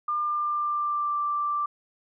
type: tone with pitch glide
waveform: sine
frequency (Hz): 1200 to 1175.3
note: D6 to D6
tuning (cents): +37 to +1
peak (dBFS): -24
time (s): 0.08-1.66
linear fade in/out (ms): 5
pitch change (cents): -36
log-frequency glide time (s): 0.2-1.18
effects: none